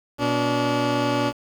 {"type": "tone pair together", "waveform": "15% pulse", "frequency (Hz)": [121.26, 287.7], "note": ["B2", "D4"], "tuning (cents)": [-31, -36], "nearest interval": "octave + minor third", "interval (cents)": 1495, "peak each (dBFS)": [-19, -15], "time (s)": [0.18, 1.33], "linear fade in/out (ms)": 50, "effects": ["low-pass 5000 Hz 12 dB/octave", "7-bit"]}